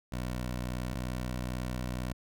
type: tone pair in turn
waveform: 15% pulse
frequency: 61.74 / 62.13 Hz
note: B1 / B1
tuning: 0 / +11 cents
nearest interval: unison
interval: 11 cents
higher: second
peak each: -27 dBFS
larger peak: neither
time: 0.12-0.94 / 0.94-2.13 s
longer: second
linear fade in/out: 5 ms
effects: none